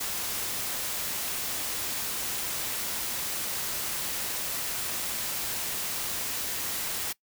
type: noise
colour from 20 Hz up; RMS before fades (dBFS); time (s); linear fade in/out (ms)
white; -32; 0-7.13; 10
effects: noise-tail reverb RT60 0.1 s tail -21 dB re dry